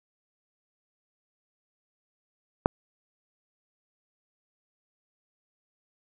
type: click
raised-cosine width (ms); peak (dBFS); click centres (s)
1; -5; 2.659
effects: none